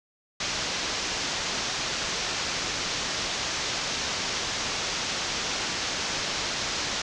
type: low-pass noise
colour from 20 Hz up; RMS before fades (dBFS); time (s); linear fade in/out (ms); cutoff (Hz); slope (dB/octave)
white; -30; 0.4-7.02; 5; 6500; 48
effects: none